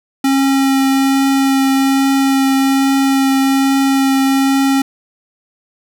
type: tone with vibrato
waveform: square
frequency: 270.6 Hz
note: C#4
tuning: 42 cents flat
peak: -11 dBFS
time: 0.24-4.82 s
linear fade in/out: 5 ms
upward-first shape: triangle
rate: 1.2 Hz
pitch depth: 11 cents each way
effects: none